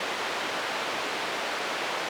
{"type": "band-pass noise", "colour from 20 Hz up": "pink", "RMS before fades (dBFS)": -31, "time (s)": [0, 2.09], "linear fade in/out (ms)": 5, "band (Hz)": [480, 3600], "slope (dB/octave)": 12, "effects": []}